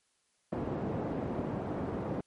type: band-pass noise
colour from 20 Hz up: pink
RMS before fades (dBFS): -35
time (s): 0.52-2.21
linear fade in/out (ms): 5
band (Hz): 130 to 640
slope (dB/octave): 12
effects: white hiss -74 dBFS RMS until 2.26 s + MP3 48 kbps